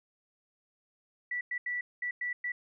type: tone bursts at uneven times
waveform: sine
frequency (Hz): 1959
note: B6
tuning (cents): -15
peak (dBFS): -31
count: 6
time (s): 1.31-1.41 / 1.51-1.58 / 1.66-1.81 / 2.02-2.11 / 2.21-2.33 / 2.44-2.52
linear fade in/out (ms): 5
effects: none

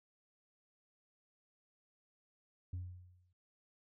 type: tone with exponential decay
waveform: sine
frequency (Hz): 89.9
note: F#2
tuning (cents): -49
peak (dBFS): -35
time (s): 2.73-3.33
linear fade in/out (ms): 5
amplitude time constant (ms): 130
effects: noise-tail reverb RT60 0.5 s tail -22 dB re dry + tanh soft clip ceiling -37 dBFS

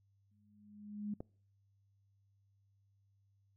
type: tone with exponential growth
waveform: sine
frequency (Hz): 207.7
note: G#3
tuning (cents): 0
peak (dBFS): -35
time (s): 0.31-1.14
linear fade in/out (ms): 5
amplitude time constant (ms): 180
type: click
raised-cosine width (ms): 2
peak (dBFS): -30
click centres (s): 1.205
effects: noise-tail reverb RT60 0.5 s tail -25 dB re dry + added 99 Hz sine -70 dBFS peak until 3.56 s

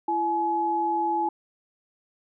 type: tone pair together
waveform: sine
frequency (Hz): 336.6 / 848.2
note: E4 / G#5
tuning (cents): +36 / +36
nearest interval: octave + major third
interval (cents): 1600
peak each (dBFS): -29 / -23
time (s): 0.08-1.29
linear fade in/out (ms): 5
effects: none

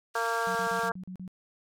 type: band-pass noise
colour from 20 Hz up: pink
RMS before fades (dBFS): -44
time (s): 0.14-0.9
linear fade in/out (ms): 20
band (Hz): 2700 to 8800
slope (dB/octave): 12
type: harmonic tone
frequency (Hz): 230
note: A#3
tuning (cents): -23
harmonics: 2 / 3 / 4 / 5 / 6 / 7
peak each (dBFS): -34 / -34 / -34 / -34 / -34 / -34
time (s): 0.15-0.92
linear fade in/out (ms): 5
type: tone bursts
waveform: sine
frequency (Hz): 184.2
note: F#3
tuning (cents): -7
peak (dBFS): -37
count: 7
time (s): 0.47-1.278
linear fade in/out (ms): 0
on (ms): 82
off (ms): 39
effects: none

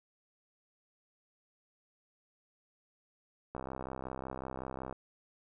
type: click train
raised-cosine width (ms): 1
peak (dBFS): -26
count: 91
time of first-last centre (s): 3.55-4.926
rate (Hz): 65.4
effects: none

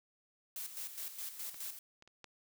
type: noise with tremolo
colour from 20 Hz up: blue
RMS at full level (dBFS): -42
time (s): 0.56-1.79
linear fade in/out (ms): 2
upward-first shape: square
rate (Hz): 4.8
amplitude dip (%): 60
type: clicks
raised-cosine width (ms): 0.2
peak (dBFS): -33 / -39 / -42 / -32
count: 4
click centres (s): 1.544 / 2.024 / 2.076 / 2.243
effects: none

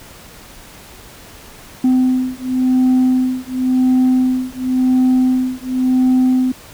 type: beating tone pair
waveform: sine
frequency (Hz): 255.4 / 256.33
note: C4 / C4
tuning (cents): -42 / -35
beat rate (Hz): 0.93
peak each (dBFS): -13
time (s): 1.84-6.52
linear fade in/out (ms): 5
effects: tanh soft clip ceiling -8 dBFS + pink hiss -39 dBFS RMS until 6.73 s

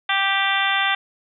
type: harmonic tone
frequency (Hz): 392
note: G4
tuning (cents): 0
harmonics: 2 / 3 / 4 / 5 / 6 / 7 / 8 / 9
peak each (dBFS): -25 / -26 / -24 / -24 / -28 / -28 / -29 / -26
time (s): 0.09-0.95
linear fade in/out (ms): 5
effects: none

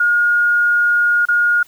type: tone with dropouts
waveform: sine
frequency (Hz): 1430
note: F6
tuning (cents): +41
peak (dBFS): -11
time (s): 0-1.63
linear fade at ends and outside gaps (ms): 5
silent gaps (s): 1.254-1.285
effects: white hiss -49 dBFS RMS until 1.67 s

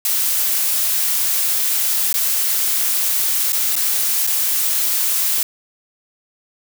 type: noise with dropouts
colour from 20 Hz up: blue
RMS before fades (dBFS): -18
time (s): 0.05-5.43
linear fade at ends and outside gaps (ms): 2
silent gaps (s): 2.128-2.14 / 3.522-3.529 / 3.756-3.763 / 4.268-4.273
effects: none

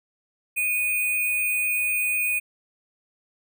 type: tone with sample-and-hold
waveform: sine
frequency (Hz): 2477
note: D#7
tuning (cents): -8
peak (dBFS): -21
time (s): 0.56-2.4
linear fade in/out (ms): 20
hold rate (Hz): 11025
effects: none

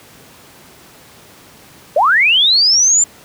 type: linear sweep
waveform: sine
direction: up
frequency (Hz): 523.3 to 7310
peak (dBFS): -8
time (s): 1.96-3.04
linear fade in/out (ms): 5
effects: pink hiss -42 dBFS RMS until 3.24 s + high-pass 100 Hz 12 dB/octave

